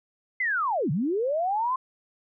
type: linear two-way sweep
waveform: sine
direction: down then up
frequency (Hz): 2093 to 128.6 to 1063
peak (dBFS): -23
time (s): 0.4-1.76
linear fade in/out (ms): 5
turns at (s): 0.91
effects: none